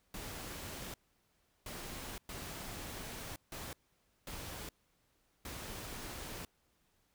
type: noise bursts at uneven times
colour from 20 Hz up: pink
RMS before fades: -45 dBFS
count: 6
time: 0.14-0.94 / 1.66-2.18 / 2.29-3.36 / 3.52-3.73 / 4.27-4.69 / 5.45-6.45 s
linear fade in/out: 2 ms
effects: pink hiss -75 dBFS RMS until 7.14 s